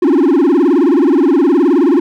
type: tone with vibrato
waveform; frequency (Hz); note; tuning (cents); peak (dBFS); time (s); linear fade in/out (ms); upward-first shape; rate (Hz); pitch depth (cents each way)
triangle; 312; D#4; +5; -5; 0.02-2; 5; sine; 19; 290
effects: none